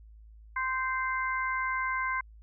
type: harmonic tone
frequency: 520 Hz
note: C5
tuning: 11 cents flat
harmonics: 2 / 3 / 4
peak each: -31 / -33 / -34 dBFS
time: 0.56-2.21 s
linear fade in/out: 5 ms
effects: added 54 Hz sine -49 dBFS peak until 2.42 s